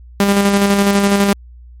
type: tone with tremolo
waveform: sawtooth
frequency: 200 Hz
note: G3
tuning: 35 cents sharp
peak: -5 dBFS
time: 0.2-1.33 s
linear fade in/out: 2 ms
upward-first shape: square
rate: 12 Hz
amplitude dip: 35%
effects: added 60 Hz sine -35 dBFS peak until 1.8 s + MP3 64 kbps